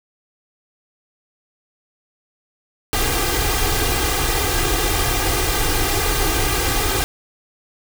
pink noise with comb filter, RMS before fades -19 dBFS, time 2.93-7.04 s, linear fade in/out 0 ms, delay 2.5 ms, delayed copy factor +0.9, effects none

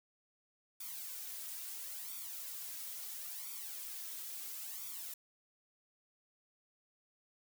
blue noise with flanger, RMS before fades -45 dBFS, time 0.8-5.14 s, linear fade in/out 5 ms, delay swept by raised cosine 0.86 to 3.16 ms, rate 0.74 Hz, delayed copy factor +0.75, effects none

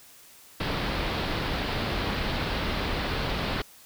pink low-pass noise, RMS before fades -29 dBFS, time 0.6-3.62 s, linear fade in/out 5 ms, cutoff 4700 Hz, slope 48 dB/octave, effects white hiss -52 dBFS RMS until 3.85 s

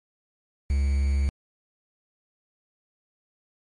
triangle tone with quantisation, 69.3 Hz, C#2, in tune, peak -18 dBFS, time 0.7-1.29 s, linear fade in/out 0 ms, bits 7, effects MP3 48 kbps

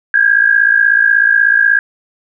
sine tone pair together, 1598 / 1654.4 Hz, G6 / G#6, +33 / -7 cents, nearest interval minor second, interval 60 cents, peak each -10 dBFS, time 0.14-1.79 s, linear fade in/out 2 ms, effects none

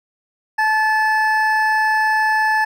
triangle tone pair together, 868.5 / 1737 Hz, A5 / A6, -23 / -23 cents, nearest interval octave, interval 1200 cents, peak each -15 dBFS, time 0.58-2.65 s, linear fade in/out 10 ms, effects none

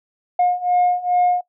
sine beating tone pair, 715 / 717.4 Hz, F5 / F5, +41 / +46 cents, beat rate 2.4 Hz, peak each -18 / -16 dBFS, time 0.39-1.41 s, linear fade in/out 5 ms, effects noise-tail reverb RT60 0.1 s tail -20 dB re dry + tanh soft clip ceiling -10 dBFS

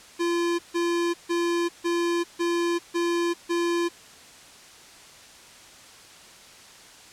square tone bursts, 343.1 Hz, F4, 31 cents flat, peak -23 dBFS, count 7, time 0.19-3.89 s, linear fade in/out 20 ms, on 400 ms, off 150 ms, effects white hiss -48 dBFS RMS until 7.12 s + low-pass 8000 Hz 12 dB/octave

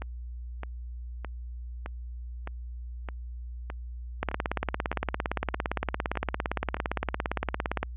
two click trains, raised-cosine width 0.5 ms, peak -12 / -21 dBFS, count 64 / 12, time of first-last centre 4.23-7.83 / 0.02-6.768 s, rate 17.5 / 1.63 Hz, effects added 60 Hz sine -36 dBFS peak until 7.96 s + resampled to 8000 Hz

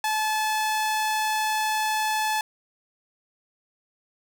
sawtooth tone, 864 Hz, A5, 32 cents flat, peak -19 dBFS, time 0.04-2.41 s, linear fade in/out 2 ms, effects none

